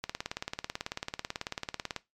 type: click train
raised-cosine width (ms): 0.2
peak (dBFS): -16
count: 36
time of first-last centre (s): 0.04-1.963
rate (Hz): 18.2
effects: noise-tail reverb RT60 0.2 s tail -18 dB re dry + MP3 96 kbps